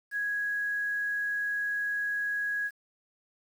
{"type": "tone with quantisation", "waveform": "sine", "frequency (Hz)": 1661.2, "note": "G#6", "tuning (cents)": 0, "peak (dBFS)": -28, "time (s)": [0.11, 2.71], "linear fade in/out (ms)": 50, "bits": 9, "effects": []}